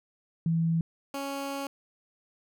sine / 15% pulse tone pair in turn, 164.81 / 277.2 Hz, E3 / C#4, 0 / 0 cents, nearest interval major sixth, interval 900 cents, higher second, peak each -23 / -26 dBFS, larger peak first, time 0.46-0.81 / 1.14-1.67 s, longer second, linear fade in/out 2 ms, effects none

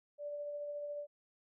sine tone with tremolo, 584 Hz, D5, 10 cents flat, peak -38 dBFS, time 0.18-1.07 s, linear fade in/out 50 ms, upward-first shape sine, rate 14 Hz, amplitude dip 25%, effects none

